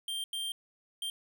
square tone bursts at uneven times, 3172 Hz, G7, 20 cents sharp, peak -34 dBFS, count 3, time 0.08-0.24 / 0.33-0.52 / 1.02-1.1 s, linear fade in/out 2 ms, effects none

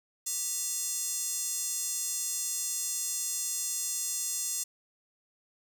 square tone with high-pass filter, 392 Hz, G4, in tune, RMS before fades -33 dBFS, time 0.26-4.64 s, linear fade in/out 10 ms, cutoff 7100 Hz, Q 2.8, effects none

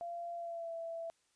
sine tone with pitch glide, 687 to 664.7 Hz, F5 to E5, -29 to +14 cents, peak -39 dBFS, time 0.01-1.1 s, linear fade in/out 0 ms, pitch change -57 cents, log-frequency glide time 0.35-0.73 s, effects white hiss -75 dBFS RMS until 1.35 s + resampled to 22050 Hz

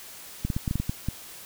clicks, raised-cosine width 5 ms, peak -14 dBFS, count 9, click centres 0.45 / 0.502 / 0.565 / 0.678 / 0.711 / 0.756 / 0.8 / 0.895 / 1.086 s, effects white hiss -44 dBFS RMS until 1.45 s

